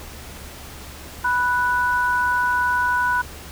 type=tone pair together; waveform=sine; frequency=986.2 / 1480 Hz; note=B5 / F#6; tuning=-3 / 0 cents; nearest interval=perfect fifth; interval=703 cents; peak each=-20 dBFS; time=1.24-3.22 s; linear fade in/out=10 ms; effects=added 72 Hz sine -40 dBFS peak until 3.51 s + pink hiss -39 dBFS RMS until 3.51 s